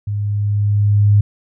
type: tone with level ramp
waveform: sine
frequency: 103 Hz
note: G#2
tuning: 14 cents flat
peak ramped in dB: -18 to -7 dBFS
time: 0.07-1.21 s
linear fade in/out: 5 ms
effects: none